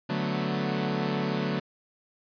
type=chord; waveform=sawtooth; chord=B minor seventh; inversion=first; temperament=equal; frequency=146.83 / 185 / 220 / 246.9 Hz; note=D3 / F#3 / A3 / B3; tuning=0 / 0 / 0 / 0 cents; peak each=-28 / -27 / -28 / -31 dBFS; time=0.09-1.6 s; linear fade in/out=10 ms; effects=resampled to 11025 Hz

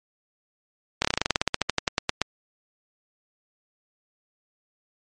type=slowing click train; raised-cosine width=0.2 ms; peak=-3 dBFS; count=20; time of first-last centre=1.02-2.216 s; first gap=26 ms; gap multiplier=1.09; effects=MP3 48 kbps

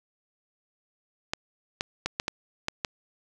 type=clicks; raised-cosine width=0.2 ms; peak=-10 dBFS; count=7; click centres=1.335 / 1.809 / 2.06 / 2.199 / 2.281 / 2.684 / 2.848 s; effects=none

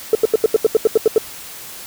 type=tone bursts; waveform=sine; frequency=440 Hz; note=A4; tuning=in tune; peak=-6 dBFS; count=11; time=0.13-1.181 s; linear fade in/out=2 ms; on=21 ms; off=82 ms; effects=tanh soft clip ceiling -4 dBFS + white hiss -34 dBFS RMS until 1.86 s

